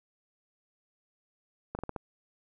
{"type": "slowing click train", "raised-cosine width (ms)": 1, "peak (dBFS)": -21, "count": 5, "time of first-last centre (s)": [1.75, 1.962], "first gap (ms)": 39, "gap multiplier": 1.21, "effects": []}